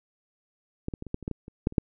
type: clicks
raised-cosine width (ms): 3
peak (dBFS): -17 / -20 / -23 / -26 / -15 / -28 / -17 / -19 / -29 / -9 / -29 / -8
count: 12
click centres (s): 0.884 / 0.938 / 1.024 / 1.067 / 1.144 / 1.227 / 1.279 / 1.313 / 1.481 / 1.671 / 1.724 / 1.782
effects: none